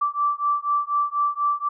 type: beating tone pair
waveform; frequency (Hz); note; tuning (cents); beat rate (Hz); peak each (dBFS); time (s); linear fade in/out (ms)
sine; 1164 / 1168.1; D6 / D6; -16 / -10; 4.1; -23; 0.01-1.69; 10
effects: none